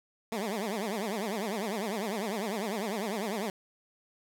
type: tone with vibrato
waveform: 15% pulse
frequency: 209.8 Hz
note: G#3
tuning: 18 cents sharp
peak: -25 dBFS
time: 0.32-3.5 s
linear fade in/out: 2 ms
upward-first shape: triangle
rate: 10 Hz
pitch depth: 230 cents each way
effects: none